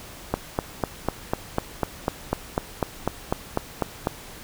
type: click train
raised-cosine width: 1 ms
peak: -7 dBFS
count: 16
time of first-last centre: 0.34-4.071 s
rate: 4.02 Hz
effects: pink hiss -42 dBFS RMS until 4.43 s